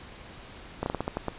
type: slowing click train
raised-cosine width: 1 ms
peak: -14 dBFS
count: 8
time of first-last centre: 0.83-1.283 s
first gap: 31 ms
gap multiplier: 1.24
effects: pink hiss -46 dBFS RMS until 1.38 s + resampled to 8000 Hz